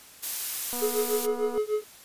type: noise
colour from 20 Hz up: blue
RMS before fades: -30 dBFS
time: 0.22-1.27 s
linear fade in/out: 20 ms
type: click train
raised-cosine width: 1 ms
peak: -25 dBFS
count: 207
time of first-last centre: 0.73-1.578 s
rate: 243 Hz
type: tone with tremolo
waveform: triangle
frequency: 424.9 Hz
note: G#4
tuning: 40 cents sharp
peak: -19 dBFS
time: 0.81-1.84 s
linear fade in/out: 20 ms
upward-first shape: triangle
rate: 6.7 Hz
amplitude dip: 100%
effects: white hiss -50 dBFS RMS until 2.04 s + resampled to 32000 Hz